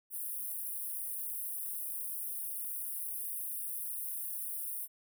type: high-pass noise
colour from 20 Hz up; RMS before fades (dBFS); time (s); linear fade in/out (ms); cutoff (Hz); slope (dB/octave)
white; -39; 0.1-4.88; 50; 9100; 96
effects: none